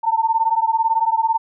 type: beating tone pair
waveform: sine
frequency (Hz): 892 / 910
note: A5 / A#5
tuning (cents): +23 / -42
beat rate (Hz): 18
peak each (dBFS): -18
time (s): 0.03-1.38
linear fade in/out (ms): 20
effects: none